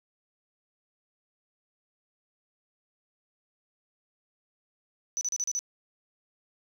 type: tone bursts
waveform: sine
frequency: 5980 Hz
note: F#8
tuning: 17 cents sharp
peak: -27 dBFS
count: 6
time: 5.17-5.591 s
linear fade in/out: 0 ms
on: 41 ms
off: 35 ms
effects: 9-bit